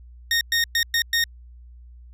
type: tone bursts at uneven times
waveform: 20% pulse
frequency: 1851 Hz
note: A#6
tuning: 13 cents flat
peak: -13 dBFS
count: 5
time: 0.31-0.41 / 0.52-0.64 / 0.75-0.83 / 0.94-1.02 / 1.13-1.24 s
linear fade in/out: 2 ms
effects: added 60 Hz sine -42 dBFS peak until 2.13 s + resampled to 32000 Hz